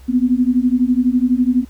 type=beating tone pair; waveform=sine; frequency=244.2 / 256.2 Hz; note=B3 / C4; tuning=-19 / -36 cents; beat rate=12 Hz; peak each=-15 dBFS; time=0.08-1.65 s; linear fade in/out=20 ms; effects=added 66 Hz sine -38 dBFS peak until 1.69 s + pink hiss -51 dBFS RMS until 1.69 s